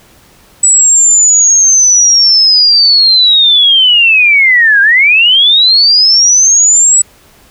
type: linear two-way sweep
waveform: sine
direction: down then up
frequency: 7902 to 1578 to 7902 Hz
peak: -3 dBFS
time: 0.63-7.02 s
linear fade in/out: 5 ms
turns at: 4.81 s
effects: pink hiss -43 dBFS RMS until 7.5 s